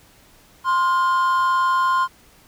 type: tone pair together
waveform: triangle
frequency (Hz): 1046.5 / 1420.7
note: C6 / F6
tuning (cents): 0 / +29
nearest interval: perfect fourth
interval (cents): 529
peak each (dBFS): -14 / -22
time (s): 0.64-2.08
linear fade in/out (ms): 50
effects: tanh soft clip ceiling -8 dBFS + pink hiss -52 dBFS RMS until 2.47 s